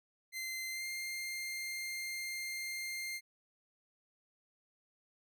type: tone with pitch glide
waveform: sawtooth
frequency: 2074 to 2107 Hz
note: C7 to C7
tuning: -16 to +12 cents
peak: -35 dBFS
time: 0.32-3.21 s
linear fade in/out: 50 ms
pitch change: +28 cents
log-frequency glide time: 0.71-0.85 s
effects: none